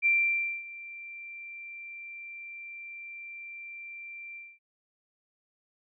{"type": "tone with ADSR envelope", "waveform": "sine", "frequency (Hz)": 2358, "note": "D7", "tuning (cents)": 6, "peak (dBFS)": -20, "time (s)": [0.02, 4.59], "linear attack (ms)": 39, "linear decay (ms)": 570, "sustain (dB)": -20, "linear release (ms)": 230, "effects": []}